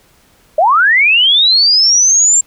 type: linear sweep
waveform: sine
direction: up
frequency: 581 to 7450 Hz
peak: -6 dBFS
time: 0.58-2.41 s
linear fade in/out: 5 ms
effects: pink hiss -50 dBFS RMS until 2.46 s